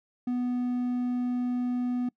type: tone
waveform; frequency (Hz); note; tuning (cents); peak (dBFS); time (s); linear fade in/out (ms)
triangle; 246.9; B3; 0; -24; 0.27-2.09; 5
effects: noise-tail reverb RT60 0.1 s tail -24 dB re dry